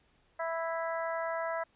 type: harmonic tone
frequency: 329.6 Hz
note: E4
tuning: in tune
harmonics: 2 / 3 / 4 / 5 / 6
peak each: -34 / -38 / -40 / -42 / -44 dBFS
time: 0.39-1.64 s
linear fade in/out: 10 ms
effects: pink hiss -69 dBFS RMS until 1.75 s + resampled to 8000 Hz